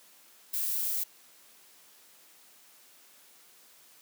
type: noise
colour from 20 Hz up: violet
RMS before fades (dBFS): -31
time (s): 0.53-1.04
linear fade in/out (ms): 10
effects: white hiss -58 dBFS RMS until 4.01 s + high-pass 200 Hz 12 dB/octave